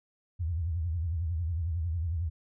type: tone with vibrato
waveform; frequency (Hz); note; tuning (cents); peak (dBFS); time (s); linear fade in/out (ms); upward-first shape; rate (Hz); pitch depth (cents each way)
sine; 83.3; E2; +19; -28; 0.39-2.3; 20; triangle; 11; 180
effects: none